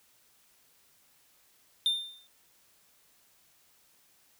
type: tone with exponential decay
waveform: triangle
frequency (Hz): 3606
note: A7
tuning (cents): +42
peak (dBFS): -20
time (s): 1.86-2.27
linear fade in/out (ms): 1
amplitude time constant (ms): 89
effects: white hiss -65 dBFS RMS until 4.39 s